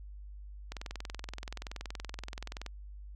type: click train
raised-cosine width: 0.2 ms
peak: -23 dBFS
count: 42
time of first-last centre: 0.72-2.663 s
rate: 21.1 Hz
effects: added 50 Hz sine -44 dBFS peak until 3.15 s